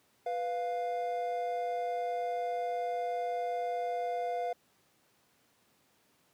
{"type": "tone pair together", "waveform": "triangle", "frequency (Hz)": [493.9, 699.4], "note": ["B4", "F5"], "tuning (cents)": [0, 2], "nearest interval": "tritone", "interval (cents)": 602, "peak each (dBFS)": [-34, -31], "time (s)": [0.26, 4.53], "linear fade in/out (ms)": 5, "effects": ["pink hiss -69 dBFS RMS until 6.33 s", "high-pass 150 Hz 12 dB/octave"]}